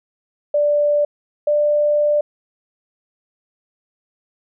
sine tone pair in turn, 587.3 / 592.1 Hz, D5 / D5, 0 / +14 cents, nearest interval unison, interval 14 cents, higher second, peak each -13 dBFS, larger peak neither, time 0.54-1.05 / 1.47-2.21 s, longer second, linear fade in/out 5 ms, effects none

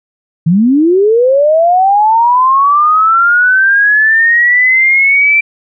sine linear sweep, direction up, 152.9 to 2349 Hz, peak -5 dBFS, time 0.46-5.41 s, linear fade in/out 10 ms, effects none

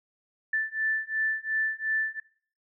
sine beating tone pair, 1760 / 1762.8 Hz, A6 / A6, 0 / +3 cents, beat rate 2.8 Hz, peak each -29 dBFS, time 0.53-2.2 s, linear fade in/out 5 ms, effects noise-tail reverb RT60 0.5 s tail -21 dB re dry

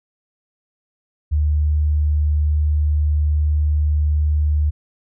sine tone, 75.1 Hz, D2, 39 cents sharp, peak -14 dBFS, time 1.31-4.71 s, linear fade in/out 20 ms, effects none

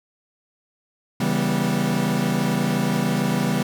40% pulse chord, C# half-diminished seventh, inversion none, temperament equal with one note detuned, 138.59 / 164.81 / 196 / 243.1 Hz, C#3 / E3 / G3 / B3, 0 / 0 / 0 / -27 cents, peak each -26 / -25 / -23 / -24 dBFS, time 1.2-3.63 s, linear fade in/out 5 ms, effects none

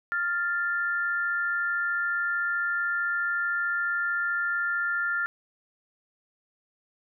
sine tone pair together, 1397.7 / 1764 Hz, F6 / A6, +1 / +4 cents, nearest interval major third, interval 403 cents, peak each -26 / -30 dBFS, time 0.12-5.26 s, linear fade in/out 0 ms, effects none

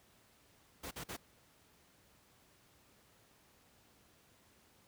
pink noise bursts, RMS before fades -44 dBFS, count 3, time 0.83-1.168 s, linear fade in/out 10 ms, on 82 ms, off 46 ms, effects pink hiss -67 dBFS RMS until 4.87 s + high-pass 60 Hz 12 dB/octave

